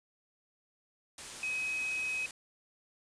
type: tone in noise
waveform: sine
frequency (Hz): 2535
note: D#7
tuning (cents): +32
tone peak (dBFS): -32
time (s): 1.43-2.26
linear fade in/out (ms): 2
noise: white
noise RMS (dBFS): -44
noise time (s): 1.18-2.31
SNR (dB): +9
effects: resampled to 22050 Hz